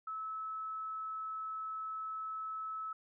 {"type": "tone", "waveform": "sine", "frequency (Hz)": 1300, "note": "E6", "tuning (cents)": -24, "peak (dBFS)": -38, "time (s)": [0.07, 2.93], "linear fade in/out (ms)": 5, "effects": []}